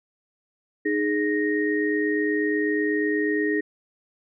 sine tone cluster, 307.5 / 415.7 / 1863 Hz, D#4 / G#4 / A#6, -20 / +2 / -2 cents, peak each -24 / -25 / -27 dBFS, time 0.85-3.61 s, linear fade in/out 10 ms, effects none

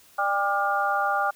sine tone cluster, 594 / 801 / 1189 / 1416 Hz, D5 / G5 / D6 / F6, +20 / +37 / +21 / +23 cents, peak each -31 / -25 / -27 / -27 dBFS, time 0.18-1.31 s, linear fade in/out 10 ms, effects white hiss -55 dBFS RMS until 1.35 s

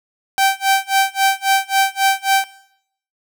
sawtooth tone with tremolo, 778 Hz, G5, 13 cents flat, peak -7 dBFS, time 0.38-2.44 s, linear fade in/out 0 ms, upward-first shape sine, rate 3.7 Hz, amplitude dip 100%, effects noise-tail reverb RT60 0.7 s tail -18 dB re dry

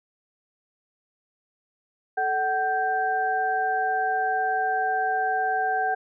sine tone cluster, 437.9 / 753 / 1574 Hz, A4 / F#5 / G6, -8 / +30 / +7 cents, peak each -32 / -23 / -28 dBFS, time 2.17-5.95 s, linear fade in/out 10 ms, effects none

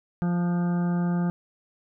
harmonic tone with a mistuned harmonic, 174.61 Hz, F3, in tune, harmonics 1 / 2 / 3 / 4 / 5 / 7 / 8 / 9, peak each -22 / -36 / -42 / -40 / -41 / -43 / -47 / -47 dBFS, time 0.22-1.3 s, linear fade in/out 0 ms, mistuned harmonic 8, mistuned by +43 cents, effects none

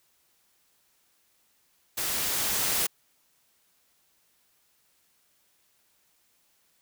white noise with level ramp, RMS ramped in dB -30 to -26 dBFS, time 1.97-2.87 s, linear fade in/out 10 ms, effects white hiss -68 dBFS RMS until 6.81 s

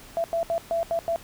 sine tone bursts at uneven times, 670 Hz, E5, 28 cents sharp, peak -22 dBFS, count 6, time 0.17-0.24 / 0.33-0.43 / 0.5-0.58 / 0.71-0.83 / 0.91-0.99 / 1.08-1.16 s, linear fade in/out 0 ms, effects pink hiss -47 dBFS RMS until 1.23 s

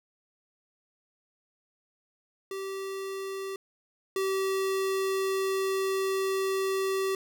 square tone pair in turn, 387.7 / 385 Hz, G4 / G4, -19 / -31 cents, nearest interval unison, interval 12 cents, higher first, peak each -34 / -27 dBFS, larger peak second, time 2.51-3.56 / 4.16-7.15 s, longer second, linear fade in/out 2 ms, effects none

